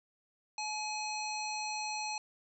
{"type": "harmonic tone with a mistuned harmonic", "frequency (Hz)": 844, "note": "G#5", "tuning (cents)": 28, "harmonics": [1, 3, 5, 7, 9], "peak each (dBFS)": [-38, -41, -42, -44, -50], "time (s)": [0.58, 2.18], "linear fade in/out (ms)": 2, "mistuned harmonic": 1, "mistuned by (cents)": 19, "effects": []}